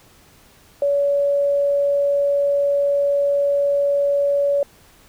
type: tone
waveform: sine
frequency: 567 Hz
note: C#5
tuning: 39 cents sharp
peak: -15 dBFS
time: 0.82-4.63 s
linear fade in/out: 2 ms
effects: pink hiss -51 dBFS RMS until 5.08 s